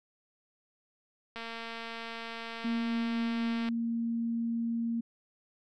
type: click train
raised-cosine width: 0.3 ms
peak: -25 dBFS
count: 534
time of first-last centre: 1.36-3.688 s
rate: 229 Hz
type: tone with pitch glide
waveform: sine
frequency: 233.1 to 231.6 Hz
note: A#3 to A#3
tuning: 0 to -11 cents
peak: -29 dBFS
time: 2.64-5.01 s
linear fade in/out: 10 ms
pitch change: -11 cents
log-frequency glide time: 3.38-3.87 s
effects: none